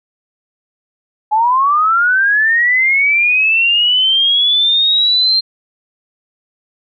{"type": "linear sweep", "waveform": "sine", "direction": "up", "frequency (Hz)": [835, 4186], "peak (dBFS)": -9, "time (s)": [1.31, 5.41], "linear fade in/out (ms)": 20, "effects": []}